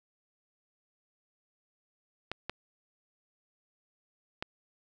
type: clicks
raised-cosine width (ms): 0.3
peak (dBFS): -18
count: 3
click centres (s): 2.316 / 2.496 / 4.425
effects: none